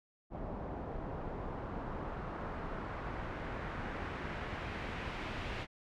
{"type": "noise with low-pass filter sweep", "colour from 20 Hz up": "pink", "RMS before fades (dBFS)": -41, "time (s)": [0.3, 5.67], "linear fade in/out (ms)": 50, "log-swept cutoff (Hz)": [730, 2700], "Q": 1.2, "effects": []}